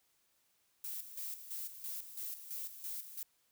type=noise with tremolo; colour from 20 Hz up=violet; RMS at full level=-42 dBFS; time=0.84-3.23 s; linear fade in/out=2 ms; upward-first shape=square; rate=3 Hz; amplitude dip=65%; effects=white hiss -75 dBFS RMS until 3.51 s